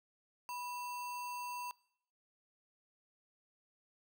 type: tone with sample-and-hold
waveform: sine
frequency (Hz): 981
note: B5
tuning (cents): -12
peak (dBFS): -40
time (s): 0.49-1.71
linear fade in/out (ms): 0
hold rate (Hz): 3675
effects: noise-tail reverb RT60 0.7 s tail -23 dB re dry